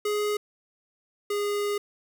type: tone pair in turn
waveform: square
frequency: 417.3 / 410.6 Hz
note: G#4 / G#4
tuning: +8 / -20 cents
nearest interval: unison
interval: 28 cents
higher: first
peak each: -25 / -26 dBFS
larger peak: first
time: 0.05-0.37 / 1.3-1.78 s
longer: second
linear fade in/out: 5 ms
effects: 9-bit